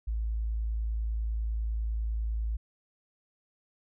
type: tone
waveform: sine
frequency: 55 Hz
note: A1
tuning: in tune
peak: -28 dBFS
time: 0.07-2.57 s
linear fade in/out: 10 ms
effects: none